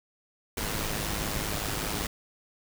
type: noise with amplitude modulation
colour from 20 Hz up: pink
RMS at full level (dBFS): -29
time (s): 0.57-2.07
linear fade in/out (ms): 5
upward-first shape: sine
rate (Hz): 105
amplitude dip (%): 55
effects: none